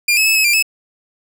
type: tone with pitch steps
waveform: sawtooth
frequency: 2402 / 2583 / 2607 / 2573 / 2378 / 2597 Hz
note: D7 / E7 / E7 / E7 / D7 / E7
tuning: +38 / -36 / -20 / -43 / +21 / -26 cents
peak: -8 dBFS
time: 0.08-0.626 s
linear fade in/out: 5 ms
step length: 91 ms
effects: none